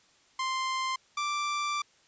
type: tone pair in turn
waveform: sawtooth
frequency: 1046.5 / 1174.7 Hz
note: C6 / D6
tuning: 0 / 0 cents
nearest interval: major second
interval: 200 cents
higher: second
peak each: -25 dBFS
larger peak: neither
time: 0.39-0.96 / 1.17-1.82 s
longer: second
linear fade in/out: 5 ms
effects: white hiss -63 dBFS RMS until 2.07 s + resampled to 16000 Hz